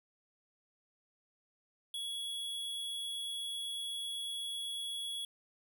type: tone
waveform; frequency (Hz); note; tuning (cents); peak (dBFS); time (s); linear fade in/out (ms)
square; 3358; G#7; +18; -38; 1.94-5.25; 2
effects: none